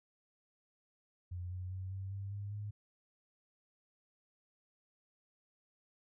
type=tone with pitch steps; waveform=sine; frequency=89.1 / 91.39 / 93.75 / 96.16 / 98.63 / 101.17 / 103.78 Hz; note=F2 / F#2 / F#2 / G2 / G2 / G#2 / G#2; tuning=+35 / -21 / +23 / -33 / +11 / -45 / -1 cents; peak=-39 dBFS; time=1.31-2.71 s; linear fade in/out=10 ms; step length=200 ms; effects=none